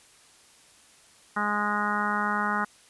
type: harmonic tone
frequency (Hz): 207.7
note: G#3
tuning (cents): 0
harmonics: 1 / 2 / 3 / 4 / 5 / 6 / 7 / 8 / 9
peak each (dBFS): -32 / -40 / -41 / -32 / -32 / -30 / -30 / -41 / -36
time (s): 1.36-2.65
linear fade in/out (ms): 10
effects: white hiss -56 dBFS RMS until 2.89 s + resampled to 24000 Hz